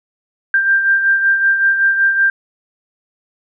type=beating tone pair; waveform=sine; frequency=1583 / 1588.3 Hz; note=G6 / G6; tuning=+17 / +22 cents; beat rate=5.3 Hz; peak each=-11 / -20 dBFS; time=0.54-2.3 s; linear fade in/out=2 ms; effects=none